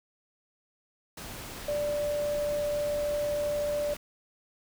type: tone in noise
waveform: sine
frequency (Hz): 587.3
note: D5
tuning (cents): 0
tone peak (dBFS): -27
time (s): 1.68-3.94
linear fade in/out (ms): 5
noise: pink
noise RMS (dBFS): -41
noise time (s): 1.17-3.97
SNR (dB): +11
effects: none